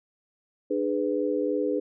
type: chord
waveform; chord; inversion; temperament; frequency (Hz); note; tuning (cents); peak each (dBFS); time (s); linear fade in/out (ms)
sine; G# diminished; second; just; 299 / 415.3 / 498.4; D4 / G#4 / B4; +31 / 0 / +16; -28; 0.7-1.8; 10
effects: none